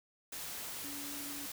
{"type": "tone in noise", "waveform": "sine", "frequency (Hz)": 286.4, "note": "D4", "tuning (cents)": -43, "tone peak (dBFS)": -47, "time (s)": [0.84, 1.46], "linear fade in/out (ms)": 5, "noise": "white", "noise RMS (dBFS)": -43, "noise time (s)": [0.32, 1.52], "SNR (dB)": -7, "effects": []}